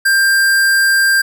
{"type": "tone", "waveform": "square", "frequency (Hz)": 1588, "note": "G6", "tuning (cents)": 22, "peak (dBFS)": -10, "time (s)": [0.05, 1.22], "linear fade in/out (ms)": 10, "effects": []}